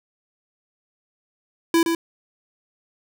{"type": "tone with echo", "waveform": "square", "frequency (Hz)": 332.7, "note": "E4", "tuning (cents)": 16, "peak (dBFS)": -15, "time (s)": [1.74, 1.83], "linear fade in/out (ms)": 2, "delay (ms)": 120, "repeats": 1, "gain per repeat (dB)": -5, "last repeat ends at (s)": 1.95, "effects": []}